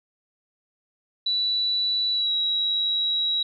sine tone with pitch glide, 3951 to 3867 Hz, B7 to B7, 0 to -37 cents, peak -21 dBFS, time 1.26-3.43 s, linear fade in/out 5 ms, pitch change -37 cents, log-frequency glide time 2.12-2.32 s, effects none

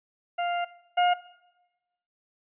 40% pulse tone pair in turn, 699 / 712 Hz, F5 / F5, +1 / +33 cents, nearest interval unison, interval 32 cents, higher second, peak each -25 / -19 dBFS, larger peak second, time 0.38-0.65 / 0.97-1.14 s, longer first, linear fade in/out 10 ms, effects noise-tail reverb RT60 1.0 s tail -18 dB re dry + resampled to 8000 Hz

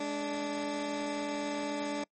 20% pulse tone pair together, 210 / 291.4 Hz, G#3 / D4, +19 / -13 cents, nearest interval tritone, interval 568 cents, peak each -36 / -28 dBFS, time 0-2.04 s, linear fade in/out 5 ms, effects noise-tail reverb RT60 0.1 s tail -24 dB re dry + MP3 32 kbps

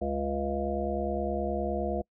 harmonic tone, 69.7 Hz, C#2, 10 cents sharp, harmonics 1 / 3 / 5 / 7 / 9 / 10, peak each -35 / -35 / -35 / -35 / -35 / -35 dBFS, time 0.01-2.02 s, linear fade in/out 10 ms, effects noise-tail reverb RT60 0.1 s tail -26 dB re dry

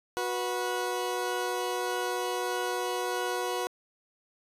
20% pulse tone pair together, 366.2 / 488.8 Hz, F#4 / B4, -18 / -18 cents, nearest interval perfect fourth, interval 500 cents, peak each -27 / -27 dBFS, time 0.17-3.67 s, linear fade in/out 0 ms, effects resampled to 32000 Hz

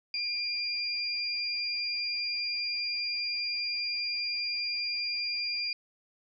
sine tone pair together, 2400 / 4795 Hz, D7 / D8, +37 / +35 cents, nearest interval octave, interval 1198 cents, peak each -35 / -31 dBFS, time 0.14-5.73 s, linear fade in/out 2 ms, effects none

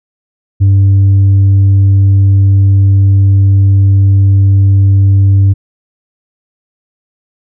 sine tone with tanh clipping, 98 Hz, G2, in tune, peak -4 dBFS, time 0.6-5.54 s, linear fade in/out 20 ms, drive 2 dB, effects none

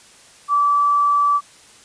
sine tone, 1157 Hz, D6, 26 cents flat, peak -13 dBFS, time 0.48-1.41 s, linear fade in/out 50 ms, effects white hiss -47 dBFS RMS until 1.84 s + resampled to 22050 Hz

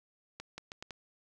accelerating click train, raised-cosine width 0.2 ms, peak -25 dBFS, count 5, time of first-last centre 0.4-0.907 s, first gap 180 ms, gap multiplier 0.77, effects none

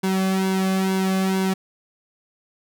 sawtooth tone with flanger, 190 Hz, F#3, 46 cents sharp, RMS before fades -21 dBFS, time 0.03-1.54 s, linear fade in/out 10 ms, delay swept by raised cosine 1.6 to 2.16 ms, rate 2.2 Hz, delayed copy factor -0.85, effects none

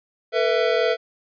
square chord, A suspended second, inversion none, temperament equal with one note detuned, 449.8 / 493.9 / 659.3 Hz, A4 / B4 / E5, +38 / 0 / 0 cents, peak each -23 dBFS, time 0.32-0.97 s, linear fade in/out 50 ms, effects resampled to 11025 Hz

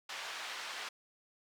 pink band-pass noise, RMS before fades -43 dBFS, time 0.09-0.89 s, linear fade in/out 5 ms, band 1100 to 4700 Hz, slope 12 dB/octave, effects none

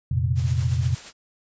sine chord, F suspended fourth, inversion none, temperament just, 87.31 / 116.41 / 130.96 Hz, F2 / Bb2 / C3, 0 / -2 / +2 cents, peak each -24 dBFS, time 0.11-0.95 s, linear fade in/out 5 ms
white noise with tremolo, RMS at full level -38 dBFS, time 0.35-1.13 s, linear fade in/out 50 ms, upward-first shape sine, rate 8.5 Hz, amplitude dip 45%
effects resampled to 16000 Hz

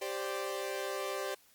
sawtooth chord, G suspended fourth, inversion none, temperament equal, 392 / 523.3 / 587.3 Hz, G4 / C5 / D5, 0 / 0 / 0 cents, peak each -35 / -36 / -36 dBFS, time 0.01-1.35 s, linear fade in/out 10 ms, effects white hiss -64 dBFS RMS until 1.54 s + Opus 48 kbps

